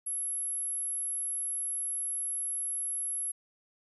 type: tone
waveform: sine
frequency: 11175 Hz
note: F9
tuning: in tune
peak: -31 dBFS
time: 0.06-3.32 s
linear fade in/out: 10 ms
effects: none